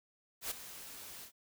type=noise with ADSR envelope; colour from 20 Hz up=white; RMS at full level=-36 dBFS; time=0.41-1.32 s; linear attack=99 ms; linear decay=10 ms; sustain=-13 dB; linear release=87 ms; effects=none